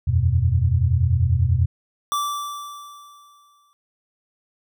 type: chord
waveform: sine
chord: E suspended second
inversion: none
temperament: just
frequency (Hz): 82.41 / 92.71 / 123.61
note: E2 / F#2 / B2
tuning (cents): 0 / +4 / +2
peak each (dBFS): -20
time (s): 0.07-1.66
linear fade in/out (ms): 10
type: tone with exponential decay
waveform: square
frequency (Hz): 1165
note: D6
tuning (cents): -14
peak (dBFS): -20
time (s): 2.12-3.73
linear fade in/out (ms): 0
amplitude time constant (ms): 350
effects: none